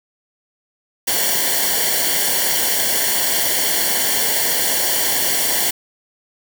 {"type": "noise with comb filter", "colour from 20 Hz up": "white", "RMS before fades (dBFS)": -18, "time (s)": [1.07, 5.71], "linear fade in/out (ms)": 10, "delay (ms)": 0.79, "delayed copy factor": -0.8, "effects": []}